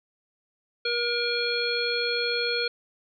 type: harmonic tone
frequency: 476.4 Hz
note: A#4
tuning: 38 cents sharp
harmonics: 1 / 3 / 5 / 7 / 9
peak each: -29 / -31 / -31 / -35 / -29 dBFS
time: 0.85-2.68 s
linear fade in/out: 5 ms
effects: none